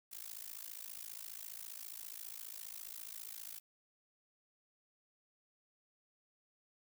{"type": "noise with amplitude modulation", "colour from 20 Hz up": "blue", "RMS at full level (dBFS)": -44, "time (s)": [0.11, 3.6], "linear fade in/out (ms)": 20, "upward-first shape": "sine", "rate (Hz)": 54.8, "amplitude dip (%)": 100, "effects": []}